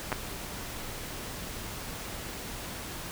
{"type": "clicks", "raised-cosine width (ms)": 0.5, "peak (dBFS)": [-15, -13], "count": 2, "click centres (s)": [0.119, 0.127], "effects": ["pink hiss -39 dBFS RMS until 3.11 s"]}